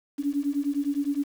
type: beating tone pair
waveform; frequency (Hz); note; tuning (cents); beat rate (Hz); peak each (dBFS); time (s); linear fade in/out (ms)
sine; 280 / 289.8; C#4 / D4; +18 / -23; 9.8; -27; 0.18-1.24; 20
effects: 8-bit